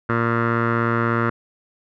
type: tone with low-pass filter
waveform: 15% pulse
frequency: 116.54 Hz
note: A#2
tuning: in tune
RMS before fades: -20 dBFS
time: 0.09-1.3 s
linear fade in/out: 5 ms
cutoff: 1500 Hz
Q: 9.5
effects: none